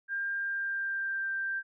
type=tone with pitch glide; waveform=sine; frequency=1599 to 1575.2 Hz; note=G6 to G6; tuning=+34 to +8 cents; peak=-30 dBFS; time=0.08-1.63 s; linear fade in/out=50 ms; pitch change=-26 cents; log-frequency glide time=0.37-1.31 s; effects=none